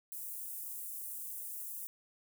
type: high-pass noise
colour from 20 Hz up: white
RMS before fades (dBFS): -43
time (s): 0.12-1.87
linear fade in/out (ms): 0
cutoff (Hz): 9100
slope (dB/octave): 24
effects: none